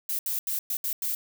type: noise bursts at uneven times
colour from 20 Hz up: violet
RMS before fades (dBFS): -29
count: 6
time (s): 0.09-0.19 / 0.26-0.39 / 0.47-0.59 / 0.7-0.77 / 0.84-0.93 / 1.02-1.15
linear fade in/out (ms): 2
effects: none